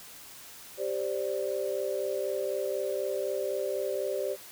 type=chord; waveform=sine; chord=G suspended fourth; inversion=none; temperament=equal; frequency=392 / 523.3 / 587.3 Hz; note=G4 / C5 / D5; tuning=0 / 0 / 0 cents; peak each=-33 dBFS; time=0.77-4.37 s; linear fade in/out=50 ms; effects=white hiss -48 dBFS RMS until 4.51 s